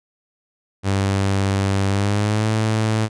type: tone with pitch glide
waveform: sawtooth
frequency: 98 to 109.37 Hz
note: G2 to A2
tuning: 0 to -10 cents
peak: -13 dBFS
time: 0.83-3.09 s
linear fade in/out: 50 ms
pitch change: +190 cents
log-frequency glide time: 1.89-2.5 s
effects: resampled to 22050 Hz